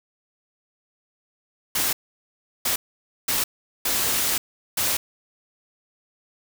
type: noise bursts at uneven times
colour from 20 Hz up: white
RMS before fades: -23 dBFS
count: 5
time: 1.75-1.93 / 2.65-2.76 / 3.28-3.44 / 3.85-4.38 / 4.77-4.97 s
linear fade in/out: 5 ms
effects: none